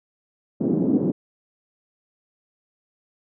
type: band-pass noise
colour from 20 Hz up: white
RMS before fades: -21 dBFS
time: 0.6-1.12 s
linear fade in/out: 10 ms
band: 180 to 330 Hz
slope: 24 dB/octave
effects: none